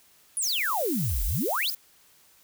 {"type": "exponential two-way sweep", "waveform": "sine", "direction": "down then up", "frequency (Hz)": [10610, 38.28, 5130], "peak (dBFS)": -25, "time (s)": [0.37, 1.7], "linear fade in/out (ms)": 0, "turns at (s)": 1.24}
{"type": "noise", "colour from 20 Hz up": "violet", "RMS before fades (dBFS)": -33, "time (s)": [0.42, 1.75], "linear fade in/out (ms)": 5}
{"effects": ["white hiss -59 dBFS RMS until 2.43 s"]}